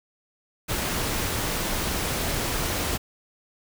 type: noise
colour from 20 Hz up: pink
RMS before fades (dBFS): -27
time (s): 0.68-2.98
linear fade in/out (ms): 20
effects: none